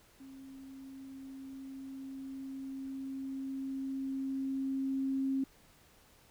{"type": "tone with level ramp", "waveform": "sine", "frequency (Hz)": 268.5, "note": "C4", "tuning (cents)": 45, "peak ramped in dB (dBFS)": [-48, -29], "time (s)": [0.2, 5.44], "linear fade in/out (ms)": 5, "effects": ["pink hiss -63 dBFS RMS until 6.3 s"]}